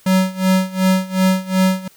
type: tone with tremolo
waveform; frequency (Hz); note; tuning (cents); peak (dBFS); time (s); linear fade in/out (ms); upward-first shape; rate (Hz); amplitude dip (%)
square; 187.6; F#3; +24; -11; 0.06-1.88; 5; sine; 2.7; 90
effects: white hiss -50 dBFS RMS until 1.96 s